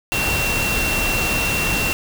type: tone in noise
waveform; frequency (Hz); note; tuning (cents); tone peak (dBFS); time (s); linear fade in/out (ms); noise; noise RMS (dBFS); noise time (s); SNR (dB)
sine; 2725; F7; -43; -21; 0.12-1.93; 0; pink; -22; 0.12-1.93; -2
effects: none